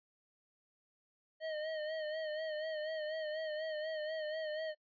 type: tone with vibrato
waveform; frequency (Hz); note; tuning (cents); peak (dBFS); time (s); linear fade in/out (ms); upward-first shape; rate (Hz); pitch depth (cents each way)
square; 622.3; D#5; 0; -38; 1.4-4.75; 50; sine; 4.1; 51
effects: noise-tail reverb RT60 0.1 s tail -26 dB re dry + resampled to 11025 Hz

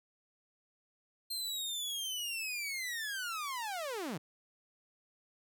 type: linear sweep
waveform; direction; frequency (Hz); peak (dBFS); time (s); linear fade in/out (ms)
sawtooth; down; 4197 to 133.8; -33; 1.3-4.18; 10
effects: none

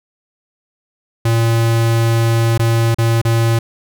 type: tone with dropouts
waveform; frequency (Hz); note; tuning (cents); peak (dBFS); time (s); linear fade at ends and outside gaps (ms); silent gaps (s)
square; 114.9; A#2; -25; -12; 1.25-3.59; 5; 2.578-2.594 / 2.946-2.984 / 3.216-3.25
effects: none

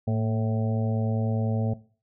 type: harmonic tone with a mistuned harmonic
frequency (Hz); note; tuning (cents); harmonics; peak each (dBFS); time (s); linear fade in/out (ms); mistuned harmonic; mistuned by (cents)
110; A2; 0; 1 / 2 / 4 / 5 / 6 / 7; -24 / -28 / -36 / -36 / -37 / -40; 0.07-1.74; 10; 2; +43
effects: noise-tail reverb RT60 0.4 s tail -18 dB re dry

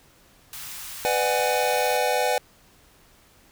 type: band-stop noise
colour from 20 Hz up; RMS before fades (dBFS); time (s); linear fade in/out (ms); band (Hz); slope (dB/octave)
white; -37; 0.53-1.97; 2; 150 to 850; 24
type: chord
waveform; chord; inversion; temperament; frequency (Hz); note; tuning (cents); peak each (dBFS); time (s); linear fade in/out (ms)
square; G# half-diminished seventh; first; just; 498.4 / 598 / 747.5 / 830.6; B4 / D5 / F#5 / G#5; +16 / +31 / +17 / 0; -26 / -28 / -27 / -28; 1.05-2.38; 0
effects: pink hiss -56 dBFS RMS until 3.51 s

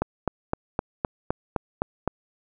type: click train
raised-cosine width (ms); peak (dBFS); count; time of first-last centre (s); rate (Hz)
1; -9; 9; 0.02-2.077; 3.89
effects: none

